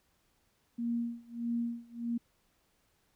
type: tone with tremolo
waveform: sine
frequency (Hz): 235.1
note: A#3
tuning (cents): +15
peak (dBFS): -29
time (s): 0.78-2.18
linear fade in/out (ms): 10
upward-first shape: sine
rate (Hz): 1.6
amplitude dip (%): 95
effects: pink hiss -73 dBFS RMS until 3.15 s